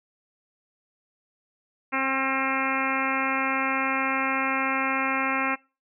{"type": "harmonic tone with a mistuned harmonic", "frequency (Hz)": 266.7, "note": "C4", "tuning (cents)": 33, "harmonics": [1, 2, 3, 4, 5, 6, 7, 8, 9, 10], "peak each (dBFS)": [-31, -35, -33, -30, -31, -34, -34, -31, -32, -36], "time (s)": [1.92, 5.56], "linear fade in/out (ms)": 20, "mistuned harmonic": 5, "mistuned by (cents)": 16, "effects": ["noise-tail reverb RT60 0.3 s tail -23 dB re dry"]}